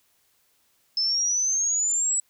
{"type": "exponential sweep", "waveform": "sine", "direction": "up", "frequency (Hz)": [5220, 7880], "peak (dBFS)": -21, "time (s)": [0.97, 2.2], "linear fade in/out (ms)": 2, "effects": ["white hiss -66 dBFS RMS until 2.29 s"]}